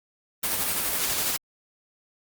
white noise with tremolo, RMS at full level -25 dBFS, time 0.43-1.37 s, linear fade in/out 10 ms, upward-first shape square, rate 12 Hz, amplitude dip 25%, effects Opus 32 kbps

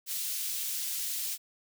white high-pass noise, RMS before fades -34 dBFS, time 0.06-1.38 s, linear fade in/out 50 ms, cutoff 3300 Hz, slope 12 dB/octave, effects none

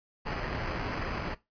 pink noise with sample-and-hold, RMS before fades -34 dBFS, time 0.25-1.35 s, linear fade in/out 20 ms, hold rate 3675 Hz, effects noise-tail reverb RT60 0.2 s tail -18 dB re dry + resampled to 11025 Hz

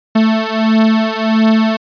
45% pulse beating tone pair, 220 / 221.5 Hz, A3 / A3, 0 / +12 cents, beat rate 1.5 Hz, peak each -13 dBFS, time 0.15-1.77 s, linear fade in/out 10 ms, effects resampled to 11025 Hz

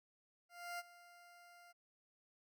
20% pulse tone with ADSR envelope, 698.5 Hz, F5, in tune, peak -37 dBFS, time 0.49-1.73 s, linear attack 300 ms, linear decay 32 ms, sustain -18 dB, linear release 21 ms, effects none

